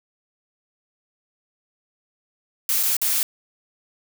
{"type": "noise with dropouts", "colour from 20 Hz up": "blue", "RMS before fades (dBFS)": -21, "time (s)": [2.69, 3.23], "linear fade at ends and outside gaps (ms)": 1, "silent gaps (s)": [[2.829, 2.833], [2.967, 3.016]], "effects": []}